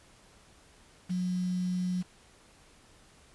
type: tone with quantisation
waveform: sine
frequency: 181.3 Hz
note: F#3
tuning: 35 cents flat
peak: -28 dBFS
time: 1.09-2.03 s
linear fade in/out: 20 ms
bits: 8
effects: pink hiss -59 dBFS RMS until 3.34 s + resampled to 24000 Hz